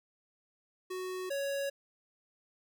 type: tone pair in turn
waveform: square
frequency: 370 / 556.9 Hz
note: F#4 / C#5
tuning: 0 / +8 cents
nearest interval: perfect fifth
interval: 708 cents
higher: second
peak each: -37 / -33 dBFS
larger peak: second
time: 0.9-1.3 / 1.3-1.7 s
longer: neither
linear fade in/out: 10 ms
effects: none